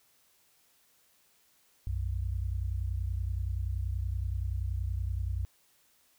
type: tone pair together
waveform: sine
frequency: 61.3 / 91.85 Hz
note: B1 / F#2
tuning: -12 / -12 cents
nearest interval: perfect fifth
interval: 700 cents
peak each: -32 / -33 dBFS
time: 1.87-5.45 s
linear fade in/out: 0 ms
effects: white hiss -67 dBFS RMS until 6.18 s